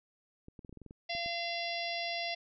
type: clicks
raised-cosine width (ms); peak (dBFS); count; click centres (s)
3; -36; 11; 0.484 / 0.592 / 0.648 / 0.694 / 0.727 / 0.773 / 0.817 / 0.863 / 0.909 / 1.151 / 1.261
type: harmonic tone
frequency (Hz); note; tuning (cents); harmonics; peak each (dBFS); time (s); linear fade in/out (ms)
685; F5; -34; 1 / 3 / 4 / 5 / 6 / 7 / 8; -38 / -40 / -42 / -43 / -46 / -42 / -48; 1.09-2.35; 10
effects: none